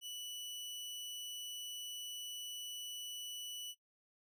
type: tone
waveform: sawtooth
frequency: 2960 Hz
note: F#7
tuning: in tune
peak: -40 dBFS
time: 0.01-3.75 s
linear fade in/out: 50 ms
effects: noise-tail reverb RT60 0.1 s tail -17 dB re dry